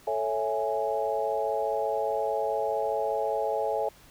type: chord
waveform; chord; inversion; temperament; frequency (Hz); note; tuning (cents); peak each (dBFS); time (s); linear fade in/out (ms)
sine; A major seventh; none; equal; 440 / 554.4 / 659.3 / 830.6; A4 / C#5 / E5 / G#5; 0 / 0 / 0 / 0; -31; 0.07-3.89; 5
effects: pink hiss -55 dBFS RMS until 4.1 s